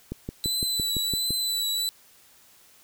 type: click train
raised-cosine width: 3 ms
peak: -18 dBFS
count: 8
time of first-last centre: 0.12-1.306 s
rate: 5.9 Hz
type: tone with vibrato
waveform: sawtooth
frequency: 3984 Hz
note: B7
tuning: 14 cents sharp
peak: -22 dBFS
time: 0.44-1.89 s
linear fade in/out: 0 ms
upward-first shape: triangle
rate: 1.4 Hz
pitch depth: 33 cents each way
effects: white hiss -56 dBFS RMS until 2.83 s